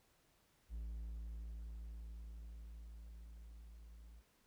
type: tone with level ramp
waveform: triangle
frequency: 55.9 Hz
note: A1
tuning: 28 cents sharp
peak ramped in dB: -40 to -53 dBFS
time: 0.69-4.23 s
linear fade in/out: 50 ms
effects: pink hiss -74 dBFS RMS until 4.46 s